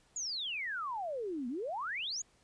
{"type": "exponential two-way sweep", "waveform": "sine", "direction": "down then up", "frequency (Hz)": [7040, 231.4, 7040], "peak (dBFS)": -35, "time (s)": [0.16, 2.22], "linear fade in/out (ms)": 5, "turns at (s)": 1.48, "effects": ["pink hiss -68 dBFS RMS until 2.43 s", "resampled to 22050 Hz"]}